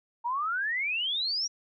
sine exponential sweep, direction up, 919 to 5810 Hz, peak -27 dBFS, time 0.24-1.48 s, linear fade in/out 20 ms, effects none

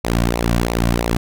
sawtooth tone with flanger, 58.27 Hz, A#1, in tune, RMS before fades -18 dBFS, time 0.04-1.17 s, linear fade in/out 5 ms, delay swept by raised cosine 0.6 to 2.4 ms, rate 3 Hz, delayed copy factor -0.75, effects none

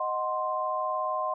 sine chord, C diminished, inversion first, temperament equal, 622.3 / 740 / 1046.5 Hz, Eb5 / Gb5 / C6, 0 / 0 / 0 cents, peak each -32 / -34 / -29 dBFS, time 0-1.34 s, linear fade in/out 5 ms, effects none

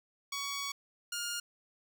10% pulse tone pair in turn, 1124 / 1416.2 Hz, C#6 / F6, +24 / +24 cents, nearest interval major third, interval 400 cents, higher second, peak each -27 dBFS, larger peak neither, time 0.32-0.72 / 1.12-1.4 s, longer first, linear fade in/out 5 ms, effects none

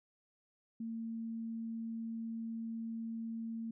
sine tone, 227 Hz, A#3, 46 cents flat, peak -38 dBFS, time 0.8-3.71 s, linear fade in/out 5 ms, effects none

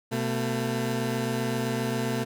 20% pulse tone pair together, 125.8 / 224 Hz, B2 / A3, +32 / +31 cents, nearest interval minor seventh, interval 999 cents, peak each -24 dBFS, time 0.11-2.25 s, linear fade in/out 20 ms, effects none

